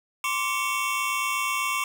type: tone cluster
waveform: square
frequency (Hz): 1050 / 1158 / 2229 / 2717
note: C6 / D6 / C#7 / F7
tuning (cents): +6 / -25 / +9 / -48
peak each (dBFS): -31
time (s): 0.24-1.84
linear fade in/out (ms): 2
effects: 10-bit